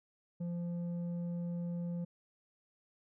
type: tone with low-pass filter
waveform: square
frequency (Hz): 172.8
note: F3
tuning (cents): -18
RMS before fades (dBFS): -38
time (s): 0.4-2.05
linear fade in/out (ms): 10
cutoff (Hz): 350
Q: 4
effects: none